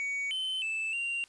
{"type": "tone with pitch steps", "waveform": "triangle", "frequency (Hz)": [2250, 3063, 2635, 2768], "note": ["C#7", "G7", "E7", "F7"], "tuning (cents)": [25, -41, -1, -16], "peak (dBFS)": -29, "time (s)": [0, 1.24], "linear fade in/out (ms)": 0, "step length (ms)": 310, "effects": ["white hiss -61 dBFS RMS until 1.28 s", "resampled to 22050 Hz"]}